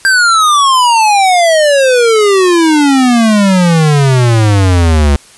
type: exponential sweep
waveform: square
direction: down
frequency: 1595 to 69.3 Hz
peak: -6 dBFS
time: 0.05-5.16 s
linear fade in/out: 0 ms
effects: white hiss -39 dBFS RMS until 5.37 s + resampled to 24000 Hz